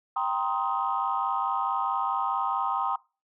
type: chord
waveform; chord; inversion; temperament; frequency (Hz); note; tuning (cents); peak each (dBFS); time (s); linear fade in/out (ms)
sine; C minor seventh; second; just; 784.9 / 941.9 / 1046.5 / 1255.8; G5 / Bb5 / C6 / Eb6; +2 / +18 / 0 / +16; -30; 0.16-2.96; 5
effects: noise-tail reverb RT60 0.3 s tail -22 dB re dry + tanh soft clip ceiling -15 dBFS